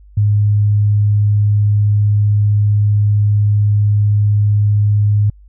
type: tone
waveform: sine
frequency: 103.83 Hz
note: G#2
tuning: in tune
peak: -9 dBFS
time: 0.17-5.3 s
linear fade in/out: 5 ms
effects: added 50 Hz sine -39 dBFS peak until 5.48 s